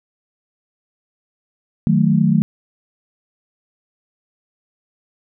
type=chord; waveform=sine; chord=D# diminished; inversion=none; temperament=equal with one note detuned; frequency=156.1 / 185 / 220 Hz; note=D#3 / F#3 / A3; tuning=+6 / 0 / 0 cents; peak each=-16 dBFS; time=1.87-2.42 s; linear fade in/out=0 ms; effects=none